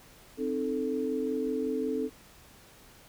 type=chord; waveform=sine; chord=A diminished; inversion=first; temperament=equal with one note detuned; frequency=261.6 / 307 / 440 Hz; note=C4 / Eb4 / A4; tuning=0 / -23 / 0 cents; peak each=-32 / -35 / -31 dBFS; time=0.37-2.1 s; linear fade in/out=50 ms; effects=pink hiss -55 dBFS RMS until 3.08 s